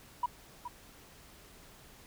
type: tone with echo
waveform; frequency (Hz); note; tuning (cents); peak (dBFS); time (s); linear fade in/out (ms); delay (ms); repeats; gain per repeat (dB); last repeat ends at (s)
sine; 972; B5; -28; -26; 0.23-0.26; 5; 420; 1; -11; 0.68
effects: tanh soft clip ceiling -22 dBFS + pink hiss -56 dBFS RMS until 2.06 s